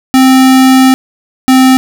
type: tone pair in turn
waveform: square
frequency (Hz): 261.6 / 260.3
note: C4 / C4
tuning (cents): 0 / -9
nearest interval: unison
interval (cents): 9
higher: first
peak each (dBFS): -3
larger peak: neither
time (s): 0.14-0.94 / 1.48-1.77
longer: first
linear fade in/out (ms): 0
effects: none